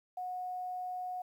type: tone with quantisation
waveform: sine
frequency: 730 Hz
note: F#5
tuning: 24 cents flat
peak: -36 dBFS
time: 0.17-1.22 s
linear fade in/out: 5 ms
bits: 11
effects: none